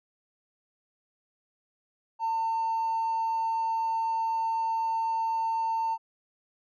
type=tone with hard clipping; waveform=sine; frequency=902 Hz; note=A5; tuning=43 cents sharp; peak=-26 dBFS; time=2.19-5.98 s; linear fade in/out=50 ms; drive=1 dB; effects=none